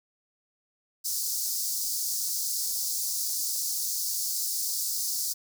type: high-pass noise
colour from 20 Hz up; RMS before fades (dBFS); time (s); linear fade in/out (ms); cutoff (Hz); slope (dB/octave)
pink; -30; 1.04-5.34; 20; 4700; 48
effects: none